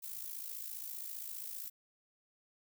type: noise with amplitude modulation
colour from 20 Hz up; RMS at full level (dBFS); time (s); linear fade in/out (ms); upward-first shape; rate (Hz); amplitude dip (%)
violet; -41; 0.02-1.7; 20; sine; 55.1; 65
effects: none